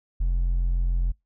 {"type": "tone with hard clipping", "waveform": "triangle", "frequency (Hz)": 43.44, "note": "F1", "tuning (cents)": -8, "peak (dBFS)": -19, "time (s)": [0.2, 1.12], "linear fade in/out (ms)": 10, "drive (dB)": 1, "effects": ["noise-tail reverb RT60 0.2 s tail -26 dB re dry"]}